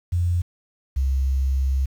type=tone pair in turn; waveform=sine; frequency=87.31 / 66.74 Hz; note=F2 / C2; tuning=0 / +35 cents; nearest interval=perfect fourth; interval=465 cents; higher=first; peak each=-18 dBFS; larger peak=neither; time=0.12-0.42 / 0.96-1.86 s; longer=second; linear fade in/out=10 ms; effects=8-bit